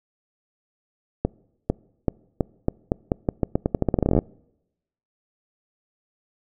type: accelerating click train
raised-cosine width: 2 ms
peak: -6 dBFS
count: 25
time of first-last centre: 1.25-4.189 s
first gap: 450 ms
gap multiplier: 0.85
effects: noise-tail reverb RT60 0.9 s tail -26 dB re dry